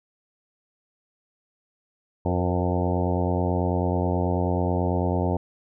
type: harmonic tone with a mistuned harmonic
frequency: 89.2 Hz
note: F2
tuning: 37 cents sharp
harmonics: 1 / 2 / 3 / 4 / 5 / 6 / 7 / 8 / 9 / 10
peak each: -25 / -28 / -30 / -31 / -32 / -33 / -33 / -34 / -35 / -35 dBFS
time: 2.25-5.37 s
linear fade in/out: 5 ms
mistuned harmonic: 5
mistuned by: +39 cents
effects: none